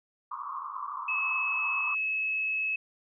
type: band-pass noise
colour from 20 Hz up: white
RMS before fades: -37 dBFS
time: 0.31-1.95 s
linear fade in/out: 5 ms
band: 1000 to 1200 Hz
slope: 96 dB/octave
type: tone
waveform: sine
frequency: 2584 Hz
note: E7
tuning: 35 cents flat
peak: -27 dBFS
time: 1.08-2.76 s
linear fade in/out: 5 ms
effects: none